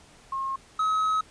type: tone pair in turn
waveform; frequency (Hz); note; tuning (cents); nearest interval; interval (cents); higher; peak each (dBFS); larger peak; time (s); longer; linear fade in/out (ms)
sine / triangle; 1075 / 1278.4; C6 / D#6; +47 / +47; minor third; 300; second; -27 / -20; second; 0.32-0.56 / 0.79-1.21; second; 5
effects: pink hiss -54 dBFS RMS until 1.3 s + resampled to 22050 Hz